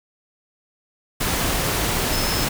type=tone in noise; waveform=sine; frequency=5210 Hz; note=E8; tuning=21 cents flat; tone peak=-28 dBFS; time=2.12-2.45 s; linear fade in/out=10 ms; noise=pink; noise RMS=-22 dBFS; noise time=1.2-2.49 s; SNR=-9 dB; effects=none